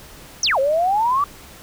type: exponential two-way sweep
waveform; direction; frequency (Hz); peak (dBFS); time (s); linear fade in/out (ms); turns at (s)
sine; down then up; 6470 to 523.3 to 1179; -15; 0.43-1.24; 2; 0.59
effects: pink hiss -42 dBFS RMS until 1.62 s